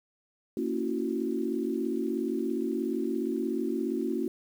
sine chord, F# dominant seventh, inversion first, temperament just, 231.2 / 277.5 / 333 / 370 Hz, A#3 / C#4 / E4 / F#4, -14 / +2 / +18 / 0 cents, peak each -33 dBFS, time 0.57-4.28 s, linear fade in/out 2 ms, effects 9-bit

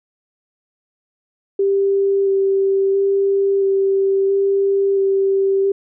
sine tone with vibrato, 392 Hz, G4, in tune, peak -13 dBFS, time 1.59-5.72 s, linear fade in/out 5 ms, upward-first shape square, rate 0.74 Hz, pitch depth 10 cents each way, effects none

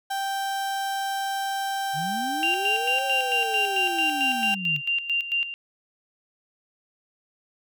35% pulse tone, 784 Hz, G5, in tune, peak -24 dBFS, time 0.1-4.55 s, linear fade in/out 10 ms
sine linear two-way sweep, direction up then down, 135.1 to 550 to 135.1 Hz, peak -31 dBFS, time 1.93-4.82 s, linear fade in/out 50 ms, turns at 3.05 s
sine tone with tremolo, 2782 Hz, F7, 7 cents flat, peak -21 dBFS, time 2.43-5.54 s, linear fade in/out 0 ms, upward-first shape square, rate 4.5 Hz, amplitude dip 70%
effects none

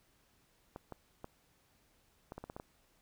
clicks, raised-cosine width 1 ms, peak -30 dBFS, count 9, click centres 0.761 / 0.923 / 1.244 / 2.321 / 2.38 / 2.44 / 2.499 / 2.565 / 2.599 s, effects pink hiss -71 dBFS RMS until 3.01 s

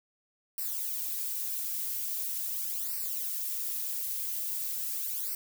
violet noise with flanger, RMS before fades -34 dBFS, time 0.58-5.35 s, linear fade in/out 2 ms, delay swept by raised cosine 0.29 to 4.69 ms, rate 0.42 Hz, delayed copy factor -0.95, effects none

